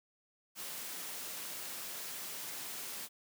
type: noise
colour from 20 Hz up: white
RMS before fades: -43 dBFS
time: 0.55-3.09 s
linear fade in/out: 50 ms
effects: high-pass 150 Hz 12 dB/octave